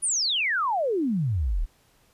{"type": "exponential sweep", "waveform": "sine", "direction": "down", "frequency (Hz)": [10170, 32.7], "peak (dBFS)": -22, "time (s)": [0.02, 1.66], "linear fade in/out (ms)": 20, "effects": ["pink hiss -62 dBFS RMS until 2.13 s", "resampled to 32000 Hz"]}